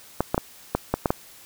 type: clicks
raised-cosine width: 1 ms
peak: -6 dBFS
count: 7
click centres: 0.206 / 0.345 / 0.379 / 0.75 / 0.94 / 1.058 / 1.105 s
effects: white hiss -48 dBFS RMS until 1.45 s